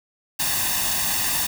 white noise with comb filter, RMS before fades -23 dBFS, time 0.39-1.47 s, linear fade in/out 10 ms, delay 1.1 ms, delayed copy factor +0.7, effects none

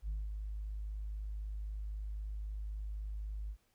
sine tone with ADSR envelope, 51.91 Hz, G#1, in tune, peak -32 dBFS, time 0.02-3.57 s, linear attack 66 ms, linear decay 200 ms, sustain -5 dB, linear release 70 ms, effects tanh soft clip ceiling -33 dBFS + pink hiss -75 dBFS RMS until 3.74 s

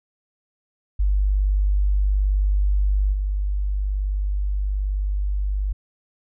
sine tone with level steps, 49.42 Hz, G1, 15 cents sharp, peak -16 / -20 dBFS, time 0.99-5.73 s, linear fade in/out 10 ms, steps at 3.12 s, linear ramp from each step 20 ms, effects none

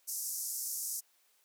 white band-pass noise, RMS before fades -38 dBFS, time 0.07-1.01 s, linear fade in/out 20 ms, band 5400 to 14000 Hz, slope 48 dB/octave, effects white hiss -70 dBFS RMS until 1.44 s + high-pass 400 Hz 12 dB/octave

